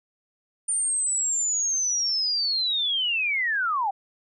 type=linear sweep; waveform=sine; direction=down; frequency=9060 to 748 Hz; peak=-22 dBFS; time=0.68-3.91 s; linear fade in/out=10 ms; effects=none